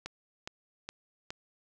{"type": "click train", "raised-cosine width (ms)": 0.2, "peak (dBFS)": -21, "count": 4, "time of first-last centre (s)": [0.06, 1.305], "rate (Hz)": 2.41, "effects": []}